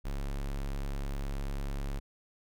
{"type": "tone", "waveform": "square", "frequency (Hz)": 34.65, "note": "C#1", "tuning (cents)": 0, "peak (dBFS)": -33, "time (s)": [0.04, 2], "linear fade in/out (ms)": 20, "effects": []}